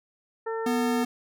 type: harmonic tone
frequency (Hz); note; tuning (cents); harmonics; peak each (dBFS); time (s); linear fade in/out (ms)
450; A4; +39; 1 / 2 / 3 / 4; -29 / -35 / -39 / -41; 0.46-1.04; 10
type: tone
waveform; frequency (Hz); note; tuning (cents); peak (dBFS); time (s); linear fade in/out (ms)
square; 245.6; B3; -9; -25; 0.66-1.05; 5
effects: none